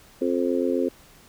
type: harmonic tone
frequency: 87.8 Hz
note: F2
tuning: 10 cents sharp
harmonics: 3 / 4 / 5 / 6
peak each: -25 / -26 / -27 / -28 dBFS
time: 0.21-0.89 s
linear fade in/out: 10 ms
effects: pink hiss -52 dBFS RMS until 1.28 s